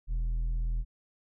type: tone with low-pass filter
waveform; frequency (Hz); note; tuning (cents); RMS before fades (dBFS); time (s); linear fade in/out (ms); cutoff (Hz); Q
square; 41.2; E1; 0; -30; 0.07-0.85; 50; 84; 0.92
effects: none

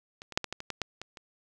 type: clicks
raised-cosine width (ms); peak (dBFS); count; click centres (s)
0.2; -26 / -25 / -6 / -16 / -17 / -22 / -16 / -12 / -22 / -28; 10; 0.219 / 0.323 / 0.375 / 0.443 / 0.526 / 0.604 / 0.703 / 0.817 / 1.016 / 1.172
effects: none

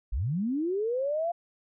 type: linear sweep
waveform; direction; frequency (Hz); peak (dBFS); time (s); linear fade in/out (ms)
sine; up; 41.45 to 701; -26; 0.12-1.32; 10
effects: none

